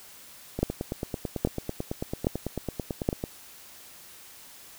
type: two click trains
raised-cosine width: 2 ms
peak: -9 / -16 dBFS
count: 4 / 25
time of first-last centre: 0.63-3.089 / 0.59-3.239 s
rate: 1.22 / 9.06 Hz
effects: white hiss -49 dBFS RMS until 4.78 s